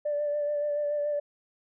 sine tone with vibrato, 587.3 Hz, D5, in tune, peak -25 dBFS, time 0.05-1.2 s, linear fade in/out 10 ms, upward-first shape sine, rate 7 Hz, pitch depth 22 cents each way, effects tanh soft clip ceiling -21 dBFS

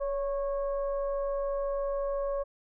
sine tone with frequency modulation, 561 Hz, C#5, 21 cents sharp, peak -28 dBFS, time 0-2.44 s, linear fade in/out 20 ms, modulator 538 Hz, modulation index 0.56, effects none

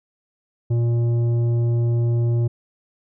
sine tone with tanh clipping, 117.9 Hz, A#2, 20 cents sharp, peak -18 dBFS, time 0.7-2.48 s, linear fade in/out 10 ms, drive 9 dB, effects none

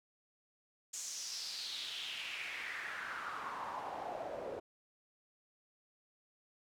pink noise with band-pass filter sweep, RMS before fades -43 dBFS, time 0.93-4.6 s, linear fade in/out 10 ms, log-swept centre 7100 to 500 Hz, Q 4, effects none

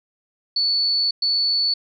sine tone bursts at uneven times, 4453 Hz, C#8, 7 cents sharp, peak -17 dBFS, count 2, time 0.56-1.11 / 1.22-1.74 s, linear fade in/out 5 ms, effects none

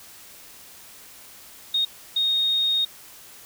sine tone bursts at uneven times, 3716 Hz, A#7, 6 cents flat, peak -19 dBFS, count 2, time 1.74-1.85 / 2.16-2.85 s, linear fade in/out 5 ms, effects white hiss -46 dBFS RMS until 3.45 s

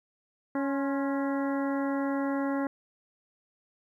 harmonic tone with a mistuned harmonic, 277.2 Hz, C#4, in tune, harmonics 1 / 2 / 3 / 4 / 5 / 6 / 7, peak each -28 / -34 / -38 / -40 / -42 / -44 / -45 dBFS, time 0.55-2.67 s, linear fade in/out 2 ms, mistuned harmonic 4, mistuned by -55 cents, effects 11-bit

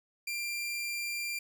sawtooth tone, 2377 Hz, D7, 20 cents sharp, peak -30 dBFS, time 0.27-1.39 s, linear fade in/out 5 ms, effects none

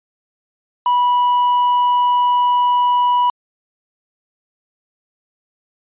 triangle tone with quantisation, 980 Hz, B5, 14 cents flat, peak -10 dBFS, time 0.86-3.3 s, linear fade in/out 2 ms, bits 6, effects resampled to 8000 Hz

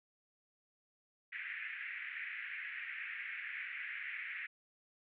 pink band-pass noise, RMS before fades -44 dBFS, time 1.32-4.47 s, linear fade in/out 10 ms, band 1700 to 2400 Hz, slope 48 dB/octave, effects none

